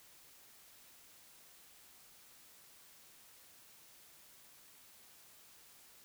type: silence
effects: white hiss -61 dBFS RMS until 6.04 s